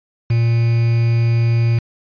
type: tone with quantisation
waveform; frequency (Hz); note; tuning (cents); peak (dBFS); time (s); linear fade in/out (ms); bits
triangle; 116.54; A#2; 0; -10; 0.3-1.79; 5; 5
effects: resampled to 11025 Hz